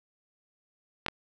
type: clicks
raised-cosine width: 0.3 ms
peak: -13 dBFS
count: 2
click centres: 1.063 / 1.084 s
effects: none